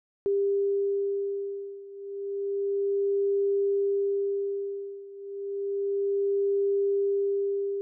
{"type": "beating tone pair", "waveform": "sine", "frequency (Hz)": [398.4, 398.71], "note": ["G4", "G4"], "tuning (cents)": [28, 29], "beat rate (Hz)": 0.31, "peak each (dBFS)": [-27, -29], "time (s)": [0.26, 7.81], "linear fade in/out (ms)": 0, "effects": []}